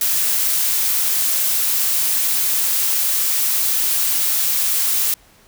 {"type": "noise", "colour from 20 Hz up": "blue", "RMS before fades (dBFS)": -18, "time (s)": [0.01, 5.14], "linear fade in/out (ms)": 2, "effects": ["pink hiss -51 dBFS RMS until 5.47 s"]}